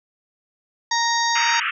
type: harmonic tone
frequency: 932.3 Hz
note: A#5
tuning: in tune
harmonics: 1 / 2 / 4 / 5 / 6 / 7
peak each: -21 / -24 / -27 / -28 / -29 / -29 dBFS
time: 0.91-1.6 s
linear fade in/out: 5 ms
type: band-pass noise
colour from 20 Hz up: pink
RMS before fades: -24 dBFS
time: 1.35-1.71 s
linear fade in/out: 5 ms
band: 1200 to 3000 Hz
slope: 96 dB/octave
effects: none